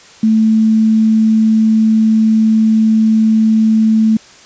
sine tone with quantisation, 220 Hz, A3, in tune, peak -7 dBFS, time 0.23-4.17 s, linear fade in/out 5 ms, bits 6, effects white hiss -40 dBFS RMS until 4.45 s + resampled to 16000 Hz

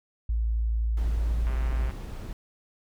sine tone, 56 Hz, A1, 31 cents sharp, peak -23 dBFS, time 0.29-1.9 s, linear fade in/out 5 ms
brown noise, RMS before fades -37 dBFS, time 0.97-2.33 s, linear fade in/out 2 ms
click train, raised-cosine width 0.5 ms, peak -28 dBFS, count 59, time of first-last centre 1.47-1.909 s, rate 132 Hz
effects none

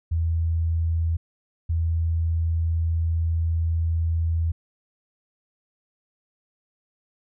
sine tone pair in turn, 82.41 / 82.41 Hz, E2 / E2, 0 / 0 cents, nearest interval unison, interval 0 cents, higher neither, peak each -20 dBFS, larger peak neither, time 0.11-1.17 / 1.69-4.52 s, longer second, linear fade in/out 10 ms, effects none

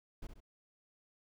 brown noise with echo, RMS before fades -43 dBFS, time 0.22-0.27 s, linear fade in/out 5 ms, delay 67 ms, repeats 2, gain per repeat -7 dB, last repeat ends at 0.404 s, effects none

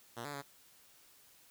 5% pulse tone with pitch steps, 118.1 / 144.9 / 140.6 Hz, A#2 / D3 / C#3, +23 / -23 / +25 cents, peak -30 dBFS, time 0.16-0.424 s, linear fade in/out 20 ms, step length 88 ms, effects white hiss -63 dBFS RMS until 1.5 s

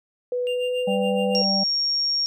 sine tone with pitch glide, 493.9 to 499.6 Hz, B4 to B4, 0 to +20 cents, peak -22 dBFS, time 0.32-1.42 s, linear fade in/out 2 ms, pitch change +20 cents, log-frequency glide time 0.49-0.77 s
triangle tone with tremolo, 2794 Hz, F7, in tune, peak -27 dBFS, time 0.47-1.44 s, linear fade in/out 0 ms, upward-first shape sine, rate 7.1 Hz, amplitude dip 80%
harmonic tone, 196 Hz, G3, in tune, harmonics 1 / 3 / 4, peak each -24 / -29 / -30 dBFS, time 0.87-1.64 s, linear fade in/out 10 ms
sine tone, 5550 Hz, F8, 12 cents flat, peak -20 dBFS, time 1.35-2.26 s, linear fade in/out 0 ms
effects none

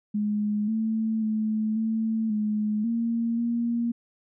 sine tone with pitch steps, 209.1 / 221.3 / 216.8 / 222.3 / 212 / 231.3 / 235 Hz, G#3 / A3 / A3 / A3 / G#3 / A#3 / A#3, +12 / +10 / -25 / +18 / +36 / -13 / +14 cents, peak -23 dBFS, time 0.14-3.92 s, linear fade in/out 10 ms, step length 540 ms, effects none

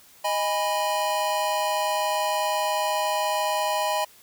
square chord, G# minor, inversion second, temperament equal with one note detuned, 622.3 / 822 / 987.8 Hz, D#5 / G#5 / B5, 0 / -18 / 0 cents, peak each -28 dBFS, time 0.24-4.05 s, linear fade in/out 10 ms, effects white hiss -53 dBFS RMS until 4.22 s

